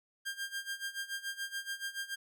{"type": "tone with tremolo", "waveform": "sawtooth", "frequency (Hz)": 1600, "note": "G6", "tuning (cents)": 35, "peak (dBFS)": -31, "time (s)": [0.25, 2.16], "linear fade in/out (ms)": 20, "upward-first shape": "sine", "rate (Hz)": 7, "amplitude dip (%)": 85, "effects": []}